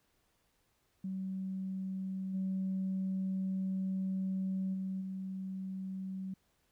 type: tone with level steps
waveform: sine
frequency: 189.8 Hz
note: F#3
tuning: 44 cents sharp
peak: -35 / -31 / -34 / -37 dBFS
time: 1.04-6.34 s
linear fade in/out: 5 ms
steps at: 2.33 / 4.73 / 5 s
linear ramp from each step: 20 ms
effects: tanh soft clip ceiling -28 dBFS + pink hiss -75 dBFS RMS until 6.71 s